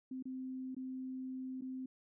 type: tone with dropouts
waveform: sine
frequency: 259.4 Hz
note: C4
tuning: 15 cents flat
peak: -40 dBFS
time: 0.11-1.86 s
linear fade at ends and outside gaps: 5 ms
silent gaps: 0.226-0.254 / 0.748-0.765 / 1.611-1.619 s
effects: none